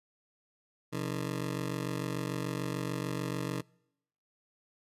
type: ring-modulated tone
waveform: 20% pulse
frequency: 150.9 Hz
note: D3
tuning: 47 cents sharp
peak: -25 dBFS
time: 0.92-3.62 s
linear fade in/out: 20 ms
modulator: 23.4 Hz
effects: noise-tail reverb RT60 0.8 s tail -26 dB re dry + resampled to 32000 Hz